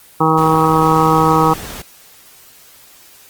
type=harmonic tone; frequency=159 Hz; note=D#3; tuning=38 cents sharp; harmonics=1 / 2 / 3 / 5 / 6 / 7 / 8; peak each=-17 / -17 / -17 / -17 / -17 / -17 / -17 dBFS; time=0.2-1.54 s; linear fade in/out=10 ms
type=noise; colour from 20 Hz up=pink; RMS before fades=-29 dBFS; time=0.37-1.82 s; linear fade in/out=5 ms
effects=white hiss -44 dBFS RMS until 3.29 s + Opus 24 kbps